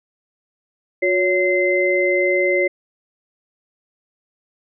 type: tone cluster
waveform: sine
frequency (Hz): 362.1 / 560 / 2068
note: F#4 / C#5 / C7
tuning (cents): -37 / +18 / -21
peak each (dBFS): -19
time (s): 1.02-2.68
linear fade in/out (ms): 10
effects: none